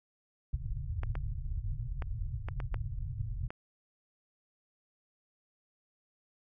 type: low-pass noise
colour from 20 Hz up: pink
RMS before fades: -36 dBFS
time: 0.53-3.48 s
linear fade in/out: 5 ms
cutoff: 140 Hz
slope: 96 dB/octave
type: clicks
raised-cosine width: 0.5 ms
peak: -25 dBFS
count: 7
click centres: 1.034 / 1.154 / 2.022 / 2.486 / 2.602 / 2.743 / 3.505 s
effects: none